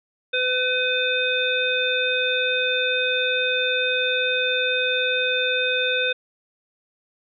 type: harmonic tone with a mistuned harmonic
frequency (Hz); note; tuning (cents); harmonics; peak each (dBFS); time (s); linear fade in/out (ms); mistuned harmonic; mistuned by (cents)
505; B4; +39; 1 / 3 / 5 / 7; -25 / -25 / -25 / -25; 0.33-6.13; 10; 7; +31
effects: none